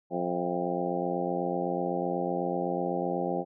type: harmonic tone with a mistuned harmonic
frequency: 88 Hz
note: F2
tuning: 14 cents sharp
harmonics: 2 / 3 / 4 / 5 / 6 / 7 / 8 / 9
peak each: -35 / -37 / -34 / -37 / -34 / -38 / -38 / -35 dBFS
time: 0.1-3.45 s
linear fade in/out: 50 ms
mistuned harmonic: 7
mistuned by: +69 cents
effects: none